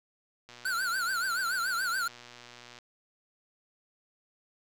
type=click train; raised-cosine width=0.2 ms; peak=-31 dBFS; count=279; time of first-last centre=0.49-2.788 s; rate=121 Hz
type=tone with vibrato; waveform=square; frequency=1454 Hz; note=F#6; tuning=31 cents flat; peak=-29 dBFS; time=0.65-2.08 s; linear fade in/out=5 ms; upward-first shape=triangle; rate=7 Hz; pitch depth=160 cents each way
effects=none